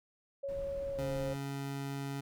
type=tone with pitch glide; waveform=sine; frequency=554.4 to 535.5 Hz; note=C#5 to C5; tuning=0 to +40 cents; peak=-35 dBFS; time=0.43-1.34 s; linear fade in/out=10 ms; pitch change=-60 cents; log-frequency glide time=0.94-1.04 s
type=noise; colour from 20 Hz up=brown; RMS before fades=-47 dBFS; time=0.48-1.37 s; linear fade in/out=10 ms
type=tone; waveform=25% pulse; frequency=138.8 Hz; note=C#3; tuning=3 cents sharp; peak=-33 dBFS; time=0.98-2.21 s; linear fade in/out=10 ms
effects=none